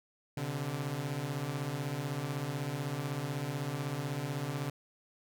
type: beating tone pair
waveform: sawtooth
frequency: 129.3 / 145.3 Hz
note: C3 / D3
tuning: -20 / -18 cents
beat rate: 16 Hz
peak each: -34 / -32 dBFS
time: 0.37-4.7 s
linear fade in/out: 5 ms
effects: none